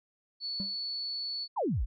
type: tone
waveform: sine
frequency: 4435 Hz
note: C#8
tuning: in tune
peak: -33 dBFS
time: 0.4-1.48 s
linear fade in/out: 50 ms
type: tone with exponential decay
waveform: triangle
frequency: 196 Hz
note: G3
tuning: in tune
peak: -29 dBFS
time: 0.6-0.77 s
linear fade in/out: 0 ms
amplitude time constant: 35 ms
type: exponential sweep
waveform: sine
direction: down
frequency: 1108.7 to 36.71 Hz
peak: -27 dBFS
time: 1.56-1.86 s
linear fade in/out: 20 ms
effects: none